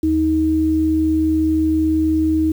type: tone pair together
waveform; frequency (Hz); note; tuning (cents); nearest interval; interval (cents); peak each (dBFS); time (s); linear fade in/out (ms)
sine; 78.9 / 314.9; D#2 / D#4; +25 / +21; 2 octaves; 2396; -23 / -14; 0.03-2.52; 5
effects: 7-bit